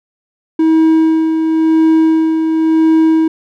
triangle tone with tremolo, 320.3 Hz, E4, 50 cents flat, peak -4 dBFS, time 0.59-3.28 s, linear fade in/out 5 ms, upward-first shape sine, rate 0.95 Hz, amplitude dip 45%, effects none

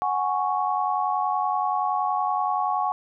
sine chord, F# suspended second, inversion none, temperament equal, 740 / 830.6 / 1108.7 Hz, F#5 / G#5 / C#6, 0 / 0 / 0 cents, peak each -26 dBFS, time 0.02-2.92 s, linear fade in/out 0 ms, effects none

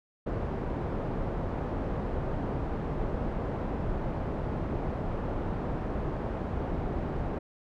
pink low-pass noise, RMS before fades -32 dBFS, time 0.26-7.39 s, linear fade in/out 10 ms, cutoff 800 Hz, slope 12 dB/octave, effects none

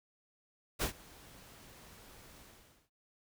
pink noise with ADSR envelope, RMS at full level -32 dBFS, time 0.79-2.9 s, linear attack 32 ms, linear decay 100 ms, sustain -24 dB, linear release 510 ms, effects none

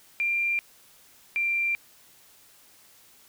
sine tone pair in turn, 2381 / 2368 Hz, D7 / D7, +23 / +14 cents, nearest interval unison, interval 9 cents, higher first, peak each -23 dBFS, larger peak neither, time 0.2-0.59 / 1.36-1.75 s, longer neither, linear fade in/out 0 ms, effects white hiss -56 dBFS RMS until 3.28 s

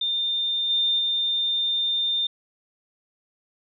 sine tone with level steps, 3610 Hz, A7, 44 cents sharp, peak -22 / -19 / -21 dBFS, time 0.01-2.27 s, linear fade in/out 5 ms, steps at 0.69 / 0.98 s, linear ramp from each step 20 ms, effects none

